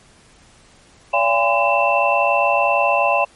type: tone cluster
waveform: sine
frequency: 573 / 684 / 811 / 1020 / 2674 Hz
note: D5 / F5 / G#5 / C6 / E7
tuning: -43 / -36 / -41 / -44 / +24 cents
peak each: -20 dBFS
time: 1.13-3.25 s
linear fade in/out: 10 ms
effects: pink hiss -50 dBFS RMS until 3.35 s + MP3 48 kbps